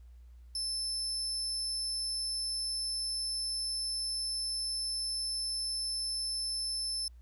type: tone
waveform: 35% pulse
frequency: 5274 Hz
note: E8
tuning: in tune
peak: -30 dBFS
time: 0.55-7.08 s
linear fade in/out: 2 ms
effects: added 60 Hz sine -50 dBFS peak until 7.21 s + pink hiss -75 dBFS RMS until 7.21 s